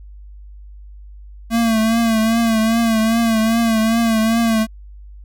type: tone with vibrato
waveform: square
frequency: 225.7 Hz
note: A3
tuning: 44 cents sharp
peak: -14 dBFS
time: 1.5-4.67 s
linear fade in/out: 50 ms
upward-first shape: triangle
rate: 2.5 Hz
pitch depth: 60 cents each way
effects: added 50 Hz sine -35 dBFS peak until 5.24 s